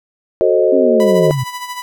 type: chord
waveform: sine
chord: F# diminished seventh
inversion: none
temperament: equal with one note detuned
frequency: 370 / 440 / 529.9 / 622.3 Hz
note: F#4 / A4 / C5 / Eb5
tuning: 0 / 0 / +22 / 0 cents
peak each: -15 dBFS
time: 0.41-1.31 s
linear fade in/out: 0 ms
type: linear sweep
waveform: sine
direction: down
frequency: 280 to 121.1 Hz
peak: -15 dBFS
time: 0.72-1.44 s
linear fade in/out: 10 ms
type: tone with tremolo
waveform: sawtooth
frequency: 990 Hz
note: B5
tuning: 4 cents sharp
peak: -18 dBFS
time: 1-1.82 s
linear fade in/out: 0 ms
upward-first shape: sine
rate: 13 Hz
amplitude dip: 60%
effects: none